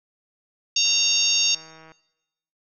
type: harmonic tone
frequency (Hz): 923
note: A#5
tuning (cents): -17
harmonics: 3 / 4 / 5 / 6 / 7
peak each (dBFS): -24 / -24 / -24 / -24 / -24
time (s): 0.76-1.55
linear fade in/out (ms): 5
type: click train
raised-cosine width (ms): 0.5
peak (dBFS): -33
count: 172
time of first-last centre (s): 0.85-1.919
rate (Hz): 160
effects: noise-tail reverb RT60 1.0 s tail -22 dB re dry